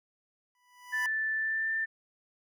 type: tone with exponential growth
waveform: 25% pulse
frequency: 987.8 Hz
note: B5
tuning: in tune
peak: -29 dBFS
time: 0.55-1.06 s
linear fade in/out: 1 ms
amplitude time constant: 110 ms
type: tone with pitch glide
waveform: sine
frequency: 1760 to 1784.6 Hz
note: A6 to A6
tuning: 0 to +24 cents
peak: -28 dBFS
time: 0.92-1.86 s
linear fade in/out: 20 ms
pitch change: +24 cents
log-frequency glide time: 1.35-1.71 s
effects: none